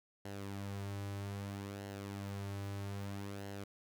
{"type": "tone with flanger", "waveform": "sawtooth", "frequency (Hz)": 99.7, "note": "G2", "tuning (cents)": 30, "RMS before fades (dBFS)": -43, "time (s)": [0.25, 3.64], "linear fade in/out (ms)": 5, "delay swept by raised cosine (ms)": [0.83, 4.43], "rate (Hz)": 0.62, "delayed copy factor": -0.5, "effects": []}